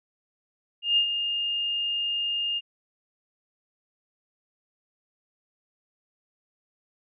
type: tone with ADSR envelope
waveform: sine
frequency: 2825 Hz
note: F7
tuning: 19 cents sharp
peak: -17 dBFS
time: 0.82-2.61 s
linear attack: 150 ms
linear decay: 87 ms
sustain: -8 dB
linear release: 37 ms
effects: none